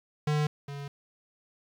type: tone pair in turn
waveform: square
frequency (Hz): 150.1 / 141.68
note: D3 / C#3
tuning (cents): +38 / +38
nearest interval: minor second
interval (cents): 100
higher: first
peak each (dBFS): -25 / -36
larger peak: first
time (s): 0.27-0.47 / 0.68-0.88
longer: neither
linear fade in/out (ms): 5
effects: low-pass 6000 Hz 12 dB/octave + 9-bit